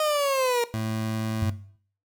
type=linear sweep; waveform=30% pulse; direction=down; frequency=622.3 to 467.9 Hz; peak=-19 dBFS; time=0-0.64 s; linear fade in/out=2 ms
type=tone; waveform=25% pulse; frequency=110.3 Hz; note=A2; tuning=5 cents sharp; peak=-23 dBFS; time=0.74-1.5 s; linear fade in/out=0 ms
type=tone with exponential decay; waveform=sine; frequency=98 Hz; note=G2; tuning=in tune; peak=-19 dBFS; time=1.42-1.76 s; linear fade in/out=5 ms; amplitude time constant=73 ms
effects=noise-tail reverb RT60 0.5 s tail -17 dB re dry